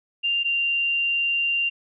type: tone pair in turn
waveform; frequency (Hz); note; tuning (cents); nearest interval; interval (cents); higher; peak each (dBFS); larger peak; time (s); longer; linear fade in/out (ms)
sine; 2791 / 2779; F7 / F7; -2 / -9; unison; 7; first; -20; neither; 0.23-0.44 / 0.44-1.7; second; 20
effects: none